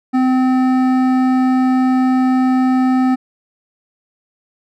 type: tone with hard clipping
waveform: sine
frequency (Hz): 257.4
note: C4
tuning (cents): -28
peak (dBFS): -13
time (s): 0.13-3.16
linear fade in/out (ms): 20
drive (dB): 12
effects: none